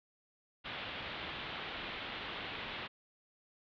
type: low-pass noise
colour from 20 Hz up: white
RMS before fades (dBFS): -43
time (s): 0.64-2.88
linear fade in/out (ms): 20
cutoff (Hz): 3700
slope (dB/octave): 48
effects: none